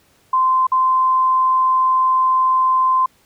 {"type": "tone with dropouts", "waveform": "sine", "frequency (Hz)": 1037, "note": "C6", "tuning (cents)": -16, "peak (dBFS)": -12, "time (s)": [0.33, 3.06], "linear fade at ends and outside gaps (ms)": 5, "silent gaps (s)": [0.669, 0.718], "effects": ["pink hiss -56 dBFS RMS until 3.25 s", "high-pass 60 Hz 12 dB/octave"]}